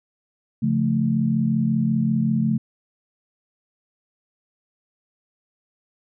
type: chord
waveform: sine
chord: Db augmented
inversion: none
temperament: equal with one note detuned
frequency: 139.8 / 174.61 / 220 Hz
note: Db3 / F3 / A3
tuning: +15 / 0 / 0 cents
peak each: -23 / -25 / -20 dBFS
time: 0.62-2.58 s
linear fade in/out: 10 ms
effects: none